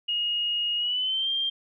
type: tone with pitch glide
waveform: sine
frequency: 2870 to 3184 Hz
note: F7 to G7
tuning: +47 to +26 cents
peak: -24 dBFS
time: 0.08-1.5 s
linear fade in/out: 10 ms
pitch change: +179 cents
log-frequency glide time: 0.77-1.29 s
effects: none